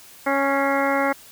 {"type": "harmonic tone with a mistuned harmonic", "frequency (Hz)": 276.6, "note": "C#4", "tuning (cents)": -4, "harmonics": [1, 2, 3, 4, 5, 6, 7, 8], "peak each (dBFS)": [-25, -23, -25, -28, -27, -31, -30, -30], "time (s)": [0.26, 1.13], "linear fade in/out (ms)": 10, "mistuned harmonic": 8, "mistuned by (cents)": -57, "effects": ["white hiss -46 dBFS RMS until 1.31 s"]}